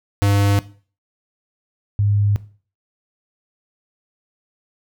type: tone pair in turn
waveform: square / sine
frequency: 100.6 / 102.36 Hz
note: G2 / G#2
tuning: +45 / -25 cents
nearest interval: unison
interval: 30 cents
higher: second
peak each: -14 dBFS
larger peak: neither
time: 0.22-0.59 / 1.99-2.36 s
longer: neither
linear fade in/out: 0 ms
effects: noise-tail reverb RT60 0.4 s tail -17 dB re dry